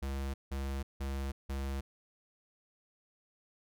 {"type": "tone bursts", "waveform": "square", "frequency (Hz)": 68.1, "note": "C#2", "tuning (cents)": -30, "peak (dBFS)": -35, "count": 4, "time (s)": [0.02, 1.81], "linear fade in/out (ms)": 10, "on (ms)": 320, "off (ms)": 170, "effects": []}